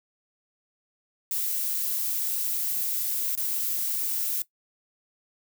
violet noise with dropouts, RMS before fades -28 dBFS, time 1.31-4.42 s, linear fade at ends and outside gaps 1 ms, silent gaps 3.352-3.375 s, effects noise-tail reverb RT60 0.1 s tail -18 dB re dry

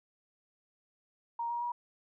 sine tone with pitch steps, 936 / 948 / 960.1 Hz, A#5 / A#5 / B5, +7 / +29 / -49 cents, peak -32 dBFS, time 1.39-1.72 s, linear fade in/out 5 ms, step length 110 ms, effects none

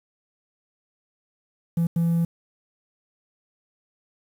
triangle tone bursts at uneven times, 168.1 Hz, E3, 34 cents sharp, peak -16 dBFS, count 2, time 1.77-1.87 / 1.96-2.25 s, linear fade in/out 5 ms, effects tanh soft clip ceiling -13 dBFS + 8-bit

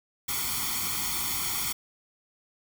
white noise with comb filter, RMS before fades -30 dBFS, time 0.28-1.73 s, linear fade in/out 10 ms, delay 0.9 ms, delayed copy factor +1, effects none

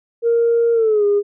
sine tone with pitch glide, 466.2 to 408.2 Hz, A#4 to G#4, 0 to -30 cents, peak -11 dBFS, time 0.22-1.23 s, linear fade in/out 50 ms, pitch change -230 cents, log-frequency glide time 0.73-1.05 s, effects tanh soft clip ceiling -8 dBFS

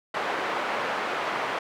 pink band-pass noise, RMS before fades -29 dBFS, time 0.14-1.59 s, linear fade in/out 5 ms, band 550 to 1900 Hz, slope 12 dB/octave, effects none

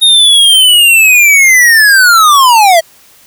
square linear sweep, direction down, 3729 to 634 Hz, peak -3 dBFS, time 0.01-2.81 s, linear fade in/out 20 ms, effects white hiss -42 dBFS RMS until 3.26 s

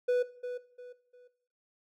triangle tone with echo, 493.9 Hz, B4, in tune, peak -22 dBFS, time 0.08-0.23 s, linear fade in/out 10 ms, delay 350 ms, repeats 3, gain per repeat -10 dB, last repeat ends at 1.28 s, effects noise-tail reverb RT60 0.6 s tail -17 dB re dry

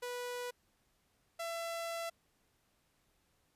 sawtooth tone pair in turn, 490.6 / 670.7 Hz, B4 / E5, -12 / +30 cents, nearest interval perfect fourth, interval 542 cents, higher second, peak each -35 / -34 dBFS, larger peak second, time 0.02-0.51 / 1.39-2.1 s, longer second, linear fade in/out 10 ms, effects pink hiss -75 dBFS RMS until 3.55 s + resampled to 32000 Hz

